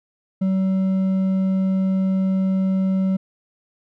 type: tone with hard clipping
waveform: triangle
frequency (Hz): 190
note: F#3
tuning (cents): +46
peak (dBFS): -18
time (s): 0.41-3.17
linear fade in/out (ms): 10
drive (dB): 7
effects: none